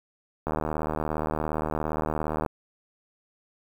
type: click train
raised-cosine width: 1 ms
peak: -14 dBFS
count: 155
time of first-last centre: 0.47-2.462 s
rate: 77.3 Hz
effects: 8-bit